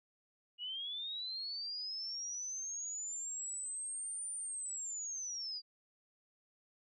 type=linear two-way sweep; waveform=sine; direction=up then down; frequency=2869 to 9200 to 4759 Hz; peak=-39 dBFS; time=0.58-5.62 s; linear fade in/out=50 ms; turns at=4.32 s; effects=none